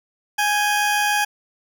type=tone pair together; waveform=20% pulse; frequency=830.6 / 1574.3 Hz; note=G#5 / G6; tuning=0 / +7 cents; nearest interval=major seventh; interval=1107 cents; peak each=-13 / -22 dBFS; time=0.38-1.25 s; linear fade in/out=10 ms; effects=none